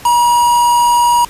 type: tone with quantisation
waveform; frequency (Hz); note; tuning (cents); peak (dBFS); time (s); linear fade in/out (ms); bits
triangle; 958; A#5; +47; -6; 0.05-1.25; 5; 3
effects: pink hiss -35 dBFS RMS until 1.29 s + resampled to 32000 Hz